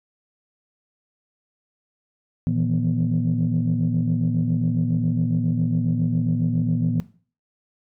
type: tone cluster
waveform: sine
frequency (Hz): 115.7 / 160.5 / 167.8 / 242.5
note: A#2 / E3 / E3 / B3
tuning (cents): -13 / -46 / +31 / -31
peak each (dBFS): -24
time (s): 2.47-7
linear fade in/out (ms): 0
effects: noise-tail reverb RT60 0.4 s tail -17 dB re dry + tanh soft clip ceiling -12 dBFS